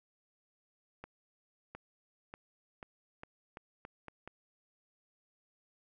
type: accelerating click train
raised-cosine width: 0.5 ms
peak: -30 dBFS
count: 9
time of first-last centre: 1.04-4.276 s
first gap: 710 ms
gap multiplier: 0.83
effects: none